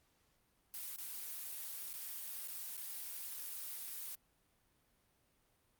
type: noise with dropouts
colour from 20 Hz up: blue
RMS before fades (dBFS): -45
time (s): 0.74-4.15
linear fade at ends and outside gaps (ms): 1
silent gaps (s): 0.961-0.984 / 1.931-1.938 / 2.476-2.482 / 2.769-2.776
effects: pink hiss -75 dBFS RMS until 5.79 s + Opus 48 kbps